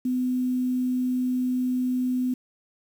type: tone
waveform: sine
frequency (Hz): 252.4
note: B3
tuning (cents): +38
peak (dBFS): -22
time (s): 0.05-2.34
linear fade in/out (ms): 5
effects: 8-bit